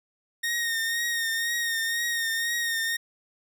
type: tone with vibrato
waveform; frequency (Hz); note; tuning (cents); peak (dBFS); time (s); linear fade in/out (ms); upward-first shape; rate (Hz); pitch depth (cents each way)
sawtooth; 1851; A#6; -13; -22; 0.43-2.97; 10; triangle; 2; 41
effects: none